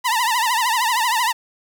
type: tone with vibrato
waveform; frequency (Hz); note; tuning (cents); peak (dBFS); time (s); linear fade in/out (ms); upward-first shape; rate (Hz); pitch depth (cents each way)
sawtooth; 945; A#5; +23; -13; 0.04-1.33; 20; triangle; 13; 160
effects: 8-bit